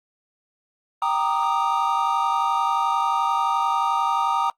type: chord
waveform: triangle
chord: Eb major seventh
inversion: first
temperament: equal with one note detuned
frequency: 784 / 932.3 / 1193.1 / 1244.5 Hz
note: G5 / Bb5 / D6 / Eb6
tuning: 0 / 0 / +27 / 0 cents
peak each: -24 / -21 / -26 / -23 dBFS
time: 1.02-4.5 s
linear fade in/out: 2 ms
effects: noise-tail reverb RT60 0.1 s tail -22 dB re dry + Opus 24 kbps

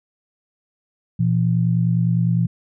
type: tone pair together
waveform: sine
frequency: 120 / 169.92 Hz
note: B2 / F3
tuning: -49 / -47 cents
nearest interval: tritone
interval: 602 cents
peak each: -18 dBFS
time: 1.19-2.47 s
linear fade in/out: 10 ms
effects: none

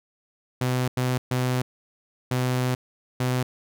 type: tone bursts at uneven times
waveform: sawtooth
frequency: 126.6 Hz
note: B2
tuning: 43 cents sharp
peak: -18 dBFS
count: 5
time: 0.61-0.88 / 0.97-1.18 / 1.31-1.62 / 2.31-2.75 / 3.2-3.43 s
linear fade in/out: 5 ms
effects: none

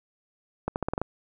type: accelerating click train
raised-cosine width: 1 ms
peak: -13 dBFS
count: 7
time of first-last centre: 0.68-1.016 s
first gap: 79 ms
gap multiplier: 0.86
effects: none

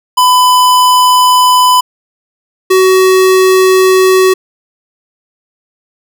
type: tone pair in turn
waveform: square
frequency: 1002 / 375.3 Hz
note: B5 / F#4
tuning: +25 / +25 cents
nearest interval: octave + perfect fourth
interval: 1700 cents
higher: first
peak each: -5 dBFS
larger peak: neither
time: 0.17-1.81 / 2.7-4.34 s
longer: neither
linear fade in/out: 10 ms
effects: none

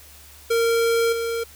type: tone with level steps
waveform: square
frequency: 461.6 Hz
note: A#4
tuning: 17 cents flat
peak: -18 / -24 dBFS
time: 0.5-1.44 s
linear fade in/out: 10 ms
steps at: 1.12 s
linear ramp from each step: 10 ms
effects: added 72 Hz sine -49 dBFS peak until 1.55 s + white hiss -47 dBFS RMS until 1.55 s

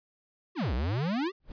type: exponential two-way sweep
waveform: square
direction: down then up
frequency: 408.8 to 56.9 to 408.8 Hz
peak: -28 dBFS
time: 0.55-1.32 s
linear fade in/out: 50 ms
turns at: 0.74 s
type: noise with exponential growth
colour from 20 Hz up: brown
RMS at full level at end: -37 dBFS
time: 1.4-1.52 s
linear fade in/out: 2 ms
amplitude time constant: 25 ms
effects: resampled to 11025 Hz

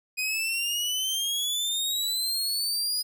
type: exponential sweep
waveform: sawtooth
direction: up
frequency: 2489 to 4967 Hz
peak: -23 dBFS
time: 0.17-3.03 s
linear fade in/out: 20 ms
effects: none

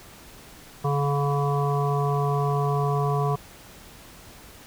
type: harmonic tone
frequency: 142.4 Hz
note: C#3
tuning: 47 cents sharp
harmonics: 1 / 3 / 5 / 7 / 8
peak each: -23 / -28 / -30 / -31 / -32 dBFS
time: 0.84-3.36 s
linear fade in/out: 10 ms
effects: pink hiss -47 dBFS RMS until 4.66 s

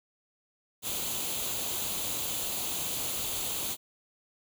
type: noise with comb filter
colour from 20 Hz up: white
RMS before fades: -33 dBFS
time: 0.82-3.77 s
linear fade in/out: 50 ms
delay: 0.28 ms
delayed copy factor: +0.6
effects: none

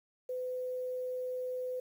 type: tone with quantisation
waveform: sine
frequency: 505 Hz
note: B4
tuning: 39 cents sharp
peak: -34 dBFS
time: 0.29-1.8 s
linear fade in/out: 5 ms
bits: 10
effects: none

